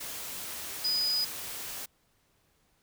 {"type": "tone in noise", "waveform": "sine", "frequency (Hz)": 4966, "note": "D#8", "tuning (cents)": -4, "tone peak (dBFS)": -26, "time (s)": [0.84, 1.25], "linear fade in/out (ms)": 10, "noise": "white", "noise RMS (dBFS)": -39, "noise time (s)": [0, 1.86], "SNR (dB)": 10, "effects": ["pink hiss -70 dBFS RMS until 2.82 s"]}